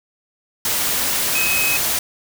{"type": "tone in noise", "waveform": "sine", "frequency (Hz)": 2542, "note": "D#7", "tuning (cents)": 36, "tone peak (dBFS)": -19, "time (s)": [1.35, 1.77], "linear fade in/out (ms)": 2, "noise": "white", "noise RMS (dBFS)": -20, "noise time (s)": [0.65, 1.99], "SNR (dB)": -2, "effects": []}